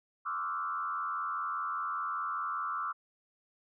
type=tone with frequency modulation; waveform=sine; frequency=1242 Hz; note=D#6; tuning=3 cents flat; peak=-32 dBFS; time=0.25-2.93 s; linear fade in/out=20 ms; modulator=85 Hz; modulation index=1.8; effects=none